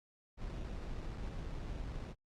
brown noise with sample-and-hold, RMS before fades -42 dBFS, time 0.37-2.15 s, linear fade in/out 50 ms, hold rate 3150 Hz, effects low-pass 6000 Hz 12 dB/octave + Opus 48 kbps

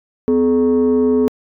sine tone pair together, 253.4 / 426.2 Hz, B3 / G#4, +45 / +45 cents, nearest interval major sixth, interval 900 cents, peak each -12 dBFS, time 0.28-1.28 s, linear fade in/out 0 ms, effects tanh soft clip ceiling -8 dBFS

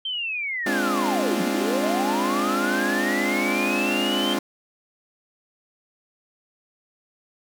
sine linear two-way sweep, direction down then up, 3154 to 170.7 to 3154 Hz, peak -25 dBFS, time 0.05-4.34 s, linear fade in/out 5 ms, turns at 1.41 s
sawtooth chord, D half-diminished seventh, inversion second, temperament equal with one note detuned, 207.7 / 261.6 / 289.8 / 349.2 Hz, Ab3 / C4 / D4 / F4, 0 / 0 / -23 / 0 cents, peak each -24 dBFS, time 0.66-4.39 s, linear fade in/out 5 ms
effects none

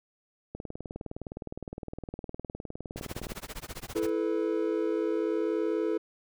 click train, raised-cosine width 2 ms, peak -24 dBFS, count 55, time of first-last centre 0.55-3.319 s, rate 19.5 Hz
pink noise with tremolo, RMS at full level -38 dBFS, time 2.96-4.1 s, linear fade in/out 20 ms, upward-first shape sine, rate 15 Hz, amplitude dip 100%
triangle chord, E suspended fourth, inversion none, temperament equal with one note detuned, 329.6 / 433.4 / 493.9 Hz, E4 / A4 / B4, 0 / -26 / 0 cents, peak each -28 / -28 / -32 dBFS, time 3.95-5.98 s, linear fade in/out 10 ms
effects none

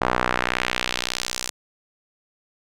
sawtooth tone with band-pass filter sweep, 61.74 Hz, B1, in tune, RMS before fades -25 dBFS, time 0.01-1.5 s, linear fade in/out 5 ms, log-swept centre 1000 to 7100 Hz, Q 1.2, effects none

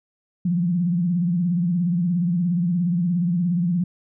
sine tone with vibrato, 174.61 Hz, F3, in tune, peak -18 dBFS, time 0.45-3.84 s, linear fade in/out 5 ms, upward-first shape sine, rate 17 Hz, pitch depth 100 cents each way, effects none

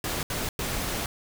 pink noise bursts at uneven times, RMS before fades -30 dBFS, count 3, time 0.04-0.23 / 0.3-0.49 / 0.59-1.06 s, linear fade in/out 2 ms, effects none

